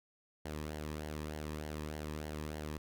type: tone with flanger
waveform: sawtooth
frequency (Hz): 76.2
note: D#2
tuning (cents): -36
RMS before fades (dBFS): -42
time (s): 0.45-2.78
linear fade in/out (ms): 5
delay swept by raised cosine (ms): 0.8 to 1.42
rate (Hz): 3.3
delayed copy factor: -0.55
effects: none